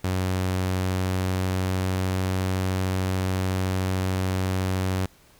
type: tone with pitch glide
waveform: sawtooth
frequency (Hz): 92.8 to 93.66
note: F#2 to F#2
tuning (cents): +6 to +22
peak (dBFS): -19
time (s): 0.04-5.06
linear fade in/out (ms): 5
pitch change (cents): +16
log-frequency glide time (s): 0.73-2.39
effects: pink hiss -56 dBFS RMS until 5.39 s